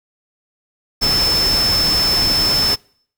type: tone in noise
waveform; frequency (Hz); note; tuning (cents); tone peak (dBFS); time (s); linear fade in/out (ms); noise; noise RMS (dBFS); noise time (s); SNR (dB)
sine; 5274; E8; 0; -14; 1.01-2.76; 20; pink; -22; 1.01-2.76; +5
effects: noise-tail reverb RT60 0.6 s tail -26 dB re dry